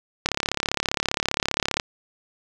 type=click train; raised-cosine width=0.2 ms; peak=-4 dBFS; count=55; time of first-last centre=0.26-1.798 s; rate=35.1 Hz; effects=none